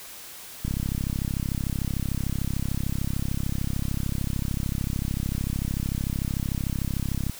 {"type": "click train", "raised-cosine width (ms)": 5, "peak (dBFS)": -15, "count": 223, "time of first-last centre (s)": [0.65, 7.297], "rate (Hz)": 33.4, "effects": ["white hiss -42 dBFS RMS until 7.39 s"]}